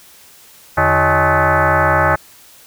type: tone with frequency modulation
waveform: sine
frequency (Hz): 323.4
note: E4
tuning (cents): -33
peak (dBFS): -10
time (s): 0.77-2.16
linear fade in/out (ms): 10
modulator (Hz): 237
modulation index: 6
effects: white hiss -44 dBFS RMS until 2.66 s